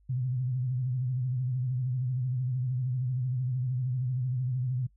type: tone with vibrato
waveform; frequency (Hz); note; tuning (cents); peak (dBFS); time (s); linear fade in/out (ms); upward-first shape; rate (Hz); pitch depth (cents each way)
sine; 126.9; B2; +47; -27; 0.09-4.87; 10; sine; 13; 79
effects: noise-tail reverb RT60 0.1 s tail -22 dB re dry + added 50 Hz sine -60 dBFS peak until 4.96 s